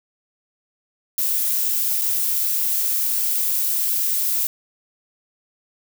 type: noise with dropouts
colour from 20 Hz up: violet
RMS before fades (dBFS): -21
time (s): 1.18-4.47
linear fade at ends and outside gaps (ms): 1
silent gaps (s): 2.014-2.018
effects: none